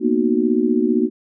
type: chord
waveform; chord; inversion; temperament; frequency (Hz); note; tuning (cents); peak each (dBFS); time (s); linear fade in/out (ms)
sine; B major seventh; third; just; 231.5 / 246.9 / 308.7 / 370.4; A#3 / B3 / D#4 / F#4; -12 / 0 / -14 / +2; -20; 0-1.1; 50
effects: none